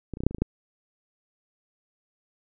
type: clicks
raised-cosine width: 3 ms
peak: -20 / -25 / -18 / -16 / -6 / -24 / -17 / -29 / -9 dBFS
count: 9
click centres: 0.137 / 0.171 / 0.205 / 0.236 / 0.266 / 0.31 / 0.347 / 0.384 / 0.42 s
effects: none